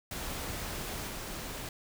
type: noise with level steps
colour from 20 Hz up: pink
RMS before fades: -38 / -40 dBFS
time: 0.11-1.69 s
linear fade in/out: 2 ms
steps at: 1.07 s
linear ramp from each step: 20 ms
effects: none